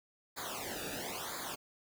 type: noise with flanger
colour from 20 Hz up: pink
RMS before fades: -41 dBFS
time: 0.36-1.56 s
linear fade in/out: 20 ms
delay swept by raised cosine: 0.35 to 0.96 ms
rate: 1 Hz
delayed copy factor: -1
effects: none